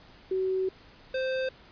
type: tone pair in turn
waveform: sine / square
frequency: 377 / 521.5 Hz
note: F#4 / C5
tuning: +32 / -6 cents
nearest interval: tritone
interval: 562 cents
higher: second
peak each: -25 / -28 dBFS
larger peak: first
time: 0.31-0.69 / 1.14-1.49 s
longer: first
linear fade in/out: 5 ms
effects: pink hiss -54 dBFS RMS until 1.71 s + resampled to 11025 Hz